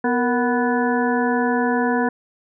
harmonic tone with a mistuned harmonic, 246.9 Hz, B3, in tune, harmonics 1 / 2 / 3 / 4 / 6 / 7, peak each -20 / -23 / -25 / -26 / -28 / -28 dBFS, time 0.04-2.09 s, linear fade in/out 5 ms, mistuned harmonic 2, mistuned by -90 cents, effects none

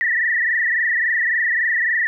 sine tone with frequency modulation, 1869 Hz, A#6, 4 cents sharp, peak -16 dBFS, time 0.01-2.07 s, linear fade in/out 0 ms, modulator 23.6 Hz, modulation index 4.5, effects none

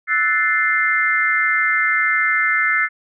sine chord, F# half-diminished seventh, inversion third, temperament equal, 1318.5 / 1480 / 1760 / 2093 Hz, E6 / F#6 / A6 / C7, 0 / 0 / 0 / 0 cents, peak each -23 / -23 / -19 / -18 dBFS, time 0.07-2.89 s, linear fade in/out 50 ms, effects none

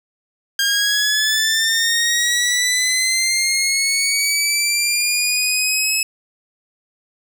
15% pulse linear sweep, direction up, 1606 to 2589 Hz, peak -9 dBFS, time 0.59-6.03 s, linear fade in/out 2 ms, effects none

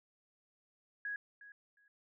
sine tone with echo, 1661.2 Hz, G#6, in tune, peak -37 dBFS, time 1.05-1.16 s, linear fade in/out 2 ms, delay 360 ms, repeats 2, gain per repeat -15 dB, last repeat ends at 1.88 s, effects none

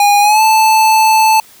square tone with pitch glide, 818 to 876.7 Hz, G#5 to A5, -26 to -7 cents, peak -7 dBFS, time 0-1.4 s, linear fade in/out 2 ms, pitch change +119 cents, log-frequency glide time 0.21-0.42 s, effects white hiss -42 dBFS RMS until 1.6 s

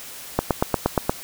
click train, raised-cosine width 1 ms, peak -3 dBFS, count 7, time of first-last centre 0.39-1.095 s, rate 8.51 Hz, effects white hiss -38 dBFS RMS until 1.23 s

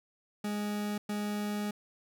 40% pulse tone bursts at uneven times, 207.7 Hz, G#3, in tune, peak -31 dBFS, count 2, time 0.44-0.98 / 1.09-1.71 s, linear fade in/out 5 ms, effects none

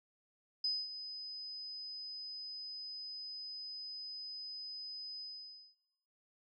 sine tone with ADSR envelope, 5020 Hz, D#8, 15 cents sharp, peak -31 dBFS, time 0.64-5.75 s, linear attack 5 ms, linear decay 230 ms, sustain -12 dB, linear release 540 ms, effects noise-tail reverb RT60 1.0 s tail -23 dB re dry

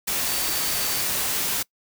sine tone in noise, 4564 Hz, C#8, 50 cents sharp, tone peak -34 dBFS, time 0.27-1.02 s, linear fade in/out 10 ms, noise white, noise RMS -25 dBFS, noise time 0.07-1.63 s, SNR -12 dB, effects noise-tail reverb RT60 0.1 s tail -24 dB re dry

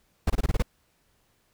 brown noise bursts, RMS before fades -22 dBFS, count 7, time 0.27-0.624 s, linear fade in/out 5 ms, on 30 ms, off 24 ms, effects pink hiss -68 dBFS RMS until 1.53 s

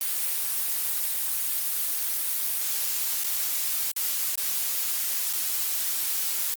blue noise with dropouts, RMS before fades -27 dBFS, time 0.01-6.54 s, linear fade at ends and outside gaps 1 ms, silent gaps 3.236-3.243 / 3.916-3.963 / 4.354-4.377 / 5.329-5.335 s, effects Opus 32 kbps

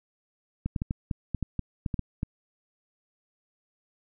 clicks, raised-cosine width 5 ms, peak -16 dBFS, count 12, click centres 0.66 / 0.762 / 0.819 / 0.909 / 1.112 / 1.347 / 1.427 / 1.593 / 1.862 / 1.942 / 1.993 / 2.231 s, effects none

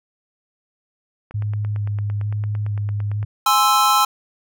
click train, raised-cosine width 0.5 ms, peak -23 dBFS, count 18, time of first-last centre 1.31-3.229 s, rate 8.86 Hz
sine tone with vibrato, 103.83 Hz, G#2, in tune, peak -20 dBFS, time 1.34-3.25 s, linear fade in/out 10 ms, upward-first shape square, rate 1.1 Hz, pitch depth 13 cents each way
square chord, Ab augmented, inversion none, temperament equal, 830.6 / 1046.5 / 1318.5 Hz, Ab5 / C6 / E6, 0 / 0 / 0 cents, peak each -20 / -19 / -17 dBFS, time 3.46-4.05 s, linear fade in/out 5 ms
effects none

